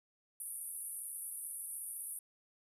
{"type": "band-pass noise", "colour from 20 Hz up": "pink", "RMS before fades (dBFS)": -44, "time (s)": [0.4, 2.19], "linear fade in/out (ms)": 2, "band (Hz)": [9300, 12000], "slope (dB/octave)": 96, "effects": []}